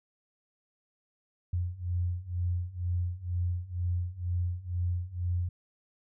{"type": "beating tone pair", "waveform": "sine", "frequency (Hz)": [87.31, 89.41], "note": ["F2", "F2"], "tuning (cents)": [0, 41], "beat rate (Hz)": 2.1, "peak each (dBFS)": [-33, -31], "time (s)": [1.53, 5.49], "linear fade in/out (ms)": 5, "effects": []}